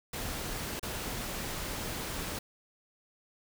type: noise with dropouts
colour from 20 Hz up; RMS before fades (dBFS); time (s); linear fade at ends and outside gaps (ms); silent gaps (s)
pink; -37; 0.13-2.39; 5; 0.796-0.828
effects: none